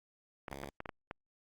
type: clicks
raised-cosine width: 0.5 ms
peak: -25 dBFS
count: 7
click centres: 0.482 / 0.528 / 0.636 / 0.804 / 0.858 / 0.892 / 1.111 s
type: tone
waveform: 5% pulse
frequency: 69.3 Hz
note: C#2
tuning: in tune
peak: -33 dBFS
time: 0.5-0.7 s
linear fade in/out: 5 ms
effects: Opus 48 kbps